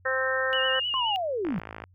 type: harmonic tone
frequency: 261.6 Hz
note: C4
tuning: in tune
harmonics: 2 / 3 / 4 / 5 / 6 / 7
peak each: -28 / -40 / -36 / -33 / -30 / -29 dBFS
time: 0.05-0.8 s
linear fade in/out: 10 ms
type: tone with vibrato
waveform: sine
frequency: 2891 Hz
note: F#7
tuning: 41 cents flat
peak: -26 dBFS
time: 0.53-1.16 s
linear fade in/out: 0 ms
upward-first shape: sine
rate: 9.5 Hz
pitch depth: 48 cents each way
type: linear sweep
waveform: sine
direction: down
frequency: 1082 to 153.5 Hz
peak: -26 dBFS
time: 0.94-1.59 s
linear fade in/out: 0 ms
type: click train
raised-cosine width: 0.5 ms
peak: -22 dBFS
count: 22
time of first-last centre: 1.45-1.839 s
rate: 54 Hz
effects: added 91 Hz sine -55 dBFS peak until 1.94 s